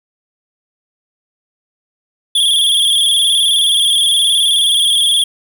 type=tone with vibrato; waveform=square; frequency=3347 Hz; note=G#7; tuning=13 cents sharp; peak=-10 dBFS; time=2.35-5.24 s; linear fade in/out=5 ms; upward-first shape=square; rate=19 Hz; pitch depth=54 cents each way; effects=none